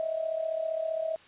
sine tone with amplitude modulation, 643 Hz, E5, 43 cents flat, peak -25 dBFS, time 0-1.16 s, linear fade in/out 0 ms, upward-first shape sine, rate 35.2 Hz, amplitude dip 70%, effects white hiss -55 dBFS RMS until 1.27 s + resampled to 8000 Hz

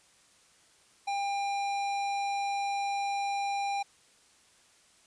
triangle tone with hard clipping, 800 Hz, G5, 35 cents sharp, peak -31 dBFS, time 1.07-3.83 s, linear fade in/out 10 ms, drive 18 dB, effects white hiss -62 dBFS RMS until 5.06 s + resampled to 22050 Hz

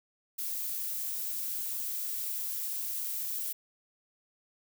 violet noise, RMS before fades -35 dBFS, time 0.38-3.53 s, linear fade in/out 10 ms, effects none

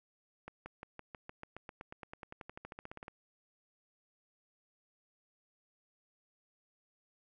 accelerating click train, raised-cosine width 0.5 ms, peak -30 dBFS, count 26, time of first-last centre 0.48-3.081 s, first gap 180 ms, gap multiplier 0.95, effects none

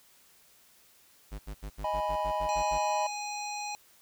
square tone bursts, 51.6 Hz, G#1, 10 cents flat, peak -37 dBFS, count 10, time 1.31-2.786 s, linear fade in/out 20 ms, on 81 ms, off 74 ms
triangle chord, G# minor, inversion second, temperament equal, 622.3 / 830.6 / 987.8 Hz, D#5 / G#5 / B5, 0 / 0 / 0 cents, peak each -31 dBFS, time 1.84-3.07 s, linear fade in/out 5 ms
harmonic tone, 830.6 Hz, G#5, in tune, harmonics 1 / 3 / 5 / 7 / 9, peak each -36 / -41 / -43 / -44 / -46 dBFS, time 2.49-3.75 s, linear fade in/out 0 ms
effects white hiss -61 dBFS RMS until 4.01 s

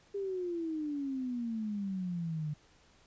sine exponential sweep, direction down, 405.5 to 147.8 Hz, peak -33 dBFS, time 0.14-2.54 s, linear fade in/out 10 ms, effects pink hiss -64 dBFS RMS until 3.06 s + resampled to 16000 Hz

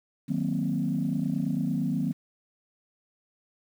sine chord, C half-diminished seventh, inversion first, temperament equal, 155.56 / 185 / 233.1 / 261.6 Hz, Eb3 / Gb3 / Bb3 / C4, 0 / 0 / 0 / 0 cents, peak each -30 dBFS, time 0.28-2.13 s, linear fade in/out 20 ms, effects tanh soft clip ceiling -17 dBFS + 9-bit

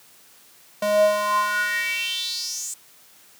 square tone with high-pass filter sweep, 207.7 Hz, G#3, in tune, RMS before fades -23 dBFS, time 0.82-2.74 s, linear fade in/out 5 ms, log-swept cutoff 460 to 7800 Hz, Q 6.2, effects white hiss -52 dBFS RMS until 3.39 s + high-pass 100 Hz 12 dB/octave

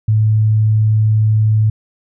sine tone, 108.4 Hz, A2, 25 cents flat, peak -9 dBFS, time 0.08-1.7 s, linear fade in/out 5 ms, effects none

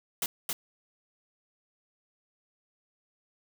white noise with echo, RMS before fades -30 dBFS, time 0.22-0.26 s, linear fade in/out 2 ms, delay 270 ms, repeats 1, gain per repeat -2 dB, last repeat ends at 0.53 s, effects none

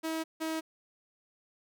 sawtooth tone pair in turn, 321.3 / 319.7 Hz, E4 / D#4, -44 / +47 cents, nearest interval unison, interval 9 cents, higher first, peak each -28 dBFS, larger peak neither, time 0.03-0.24 / 0.4-0.61 s, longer neither, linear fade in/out 20 ms, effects none

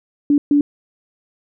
sine tone bursts at uneven times, 289.1 Hz, D4, 27 cents flat, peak -10 dBFS, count 2, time 0.3-0.38 / 0.51-0.61 s, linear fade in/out 2 ms, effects none

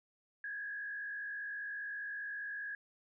sine tone with frequency modulation, 1661.2 Hz, G#6, in tune, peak -39 dBFS, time 0.44-2.75 s, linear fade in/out 2 ms, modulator 55 Hz, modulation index 0.88, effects none

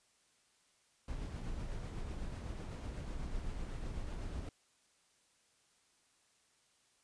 brown noise with tremolo, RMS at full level -40 dBFS, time 1.08-4.49 s, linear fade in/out 2 ms, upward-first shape triangle, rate 8 Hz, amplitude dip 35%, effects white hiss -72 dBFS RMS until 7.03 s + resampled to 22050 Hz

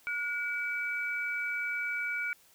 sine tone pair together, 1445.1 / 2294 Hz, F#6 / D7, -41 / -41 cents, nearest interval minor sixth, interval 800 cents, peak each -34 / -33 dBFS, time 0.07-2.33 s, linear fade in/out 0 ms, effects white hiss -62 dBFS RMS until 2.54 s

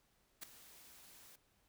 white noise with ADSR envelope, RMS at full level -44 dBFS, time 0.41-1.36 s, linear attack 21 ms, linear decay 6 ms, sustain -16 dB, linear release 6 ms, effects pink hiss -75 dBFS RMS until 1.68 s

